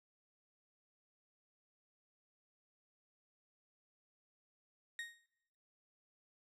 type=tone with exponential decay; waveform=35% pulse; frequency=1864.7 Hz; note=A#6; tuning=in tune; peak=-37 dBFS; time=4.99-5.26 s; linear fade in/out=1 ms; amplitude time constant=58 ms; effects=noise-tail reverb RT60 1.0 s tail -24 dB re dry + low-pass 9000 Hz 12 dB/octave